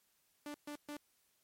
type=tone bursts; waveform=sawtooth; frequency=293.7 Hz; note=D4; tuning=in tune; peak=-39 dBFS; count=3; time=0.46-0.969 s; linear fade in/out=2 ms; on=83 ms; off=130 ms; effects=white hiss -75 dBFS RMS until 1.43 s + MP3 64 kbps